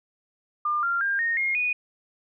sine tone with pitch steps, 1200 / 1386.4 / 1601.8 / 1850.7 / 2138 / 2470 Hz, D6 / F6 / G6 / A#6 / C7 / D#7, +37 / -13 / +37 / -13 / +37 / -13 cents, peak -22 dBFS, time 0.65-1.73 s, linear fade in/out 5 ms, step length 180 ms, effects none

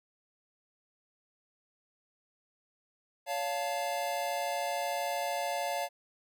square chord, Db augmented, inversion none, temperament equal with one note detuned, 565.4 / 698.5 / 880 Hz, Db5 / F5 / A5, +34 / 0 / 0 cents, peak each -37 / -35 / -38 dBFS, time 3.26-5.89 s, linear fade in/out 50 ms, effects none

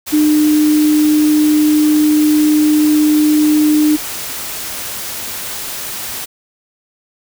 sine tone in noise, 303 Hz, D#4, 46 cents flat, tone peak -8 dBFS, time 0.12-3.97 s, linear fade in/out 20 ms, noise white, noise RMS -24 dBFS, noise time 0.06-6.26 s, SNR +13 dB, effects none

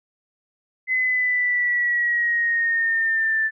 sine linear sweep, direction down, 2038 to 1760 Hz, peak -18 dBFS, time 0.87-3.51 s, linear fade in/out 50 ms, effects none

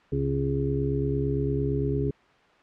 harmonic tone, 68.8 Hz, C#2, 12 cents flat, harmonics 1 / 2 / 4 / 5 / 6, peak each -32 / -27 / -31 / -35 / -29 dBFS, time 0.12-2.11 s, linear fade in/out 5 ms, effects white hiss -57 dBFS RMS until 2.62 s + low-pass 2000 Hz 12 dB/octave

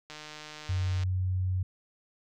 click train, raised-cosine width 0.2 ms, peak -26 dBFS, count 143, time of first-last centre 0.1-1.034 s, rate 152 Hz
sine tone, 92.5 Hz, F#2, in tune, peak -26 dBFS, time 0.69-1.63 s, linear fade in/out 5 ms
effects none

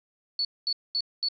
sine tone bursts, 4435 Hz, C#8, in tune, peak -24 dBFS, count 4, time 0.39-1.286 s, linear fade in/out 2 ms, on 59 ms, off 220 ms, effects none

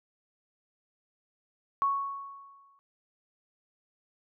sine tone with exponential decay, 1108.7 Hz, C#6, in tune, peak -22 dBFS, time 1.82-2.79 s, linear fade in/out 0 ms, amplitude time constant 210 ms, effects none

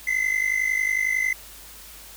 triangle tone pair together, 2023 / 2074 Hz, B6 / C7, +41 / -16 cents, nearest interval unison, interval 43 cents, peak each -22 dBFS, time 0.07-1.33 s, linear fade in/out 5 ms, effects added 50 Hz sine -50 dBFS peak until 2.16 s + white hiss -44 dBFS RMS until 2.16 s

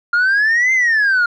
sine exponential two-way sweep, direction up then down, 1396.9 to 2100 to 1396.9 Hz, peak -9 dBFS, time 0.13-1.26 s, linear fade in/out 5 ms, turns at 0.73 s, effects tanh soft clip ceiling -10 dBFS

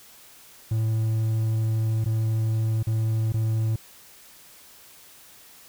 triangle tone with dropouts, 110.9 Hz, A2, 14 cents sharp, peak -19 dBFS, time 0.71-3.76 s, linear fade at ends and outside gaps 5 ms, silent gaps 2.044-2.058 / 2.829-2.869 / 3.323-3.34 s, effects white hiss -50 dBFS RMS until 5.68 s

